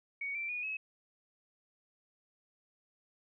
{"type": "tone with pitch steps", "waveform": "sine", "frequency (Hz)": [2238, 2344, 2455, 2571], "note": ["C#7", "D7", "D#7", "E7"], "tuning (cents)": [16, -4, -24, -44], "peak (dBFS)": -35, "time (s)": [0.21, 0.77], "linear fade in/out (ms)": 5, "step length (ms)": 140, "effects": []}